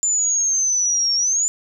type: exponential two-way sweep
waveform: sine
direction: down then up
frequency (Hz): 7140 to 5480 to 7140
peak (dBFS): -16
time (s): 0.03-1.48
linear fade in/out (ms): 0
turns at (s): 1.15
effects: none